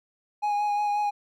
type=tone with vibrato; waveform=triangle; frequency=828 Hz; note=G#5; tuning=5 cents flat; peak=-21 dBFS; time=0.42-1.11 s; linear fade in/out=20 ms; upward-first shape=sine; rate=5.6 Hz; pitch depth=17 cents each way; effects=none